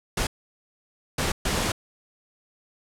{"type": "noise bursts at uneven times", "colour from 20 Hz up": "pink", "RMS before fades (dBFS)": -25, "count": 3, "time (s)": [[0.17, 0.27], [1.18, 1.32], [1.45, 1.72]], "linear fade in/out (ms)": 5, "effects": ["low-pass 10000 Hz 12 dB/octave"]}